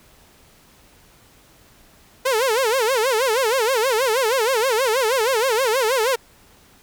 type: tone with vibrato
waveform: sawtooth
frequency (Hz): 482.9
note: B4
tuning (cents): -39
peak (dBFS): -13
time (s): 2.25-6.16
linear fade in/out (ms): 10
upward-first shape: sine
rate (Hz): 6.3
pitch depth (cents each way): 210
effects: pink hiss -52 dBFS RMS until 6.82 s